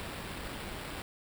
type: noise with sample-and-hold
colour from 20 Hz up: pink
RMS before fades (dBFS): -41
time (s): 0-1.02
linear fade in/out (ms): 0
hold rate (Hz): 6300
effects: none